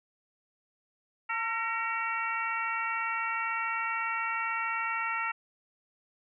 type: harmonic tone with a mistuned harmonic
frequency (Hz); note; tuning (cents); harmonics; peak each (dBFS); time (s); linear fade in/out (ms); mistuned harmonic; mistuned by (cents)
453; A#4; -50; 2 / 3 / 4 / 5 / 6; -36 / -33 / -36 / -37 / -38; 1.29-5.32; 10; 4; +63
effects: none